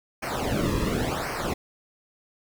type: noise with flanger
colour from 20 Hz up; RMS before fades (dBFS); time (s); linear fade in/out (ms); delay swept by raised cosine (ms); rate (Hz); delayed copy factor
brown; -27; 0.22-1.54; 10; 0.27 to 1.37; 0.92; -0.95
effects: none